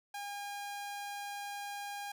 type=tone; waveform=sawtooth; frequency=811 Hz; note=G#5; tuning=41 cents flat; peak=-36 dBFS; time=0.14-2.12 s; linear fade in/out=5 ms; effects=none